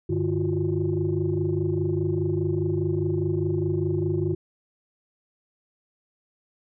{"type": "tone cluster", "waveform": "sine", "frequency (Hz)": [98.5, 150.6, 340.1, 365], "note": ["G2", "D3", "F4", "F#4"], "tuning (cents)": [9, 44, -46, -24], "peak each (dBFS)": -27, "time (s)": [0.09, 4.35], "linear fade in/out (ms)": 10, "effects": ["tanh soft clip ceiling -14 dBFS"]}